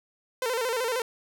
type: tone with vibrato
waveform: sawtooth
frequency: 482.4 Hz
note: B4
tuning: 41 cents flat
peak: -22 dBFS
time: 0.42-1.02 s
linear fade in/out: 2 ms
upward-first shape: square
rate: 13 Hz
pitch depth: 100 cents each way
effects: none